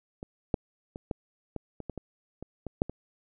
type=clicks; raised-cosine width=2 ms; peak=-25 / -11 / -25 / -17 / -21 / -25 / -21 / -23 / -26 / -22 / -10 / -23 dBFS; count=12; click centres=0.229 / 0.542 / 0.959 / 1.112 / 1.563 / 1.803 / 1.897 / 1.977 / 2.426 / 2.667 / 2.819 / 2.896 s; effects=none